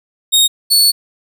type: tone pair in turn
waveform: sawtooth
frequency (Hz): 3729 / 4432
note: A#7 / C#8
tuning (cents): 0 / -1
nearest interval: minor third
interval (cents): 299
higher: second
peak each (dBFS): -5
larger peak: neither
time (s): 0.32-0.48 / 0.7-0.92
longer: second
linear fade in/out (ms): 20
effects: none